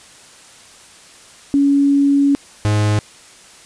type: tone pair in turn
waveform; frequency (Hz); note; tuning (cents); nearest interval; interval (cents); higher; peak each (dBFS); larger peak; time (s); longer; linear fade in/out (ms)
sine / 45% pulse; 281.1 / 105.29; C#4 / G#2; +24 / +24; octave + perfect fourth; 1700; first; -10 / -13; first; 1.54-2.35 / 2.65-2.99; first; 0
effects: white hiss -43 dBFS RMS until 3.65 s + resampled to 22050 Hz